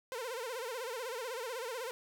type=tone with vibrato; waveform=sawtooth; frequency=484.9 Hz; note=B4; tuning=32 cents flat; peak=-34 dBFS; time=0.12-1.91 s; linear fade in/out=0 ms; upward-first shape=sine; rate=16 Hz; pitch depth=150 cents each way; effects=none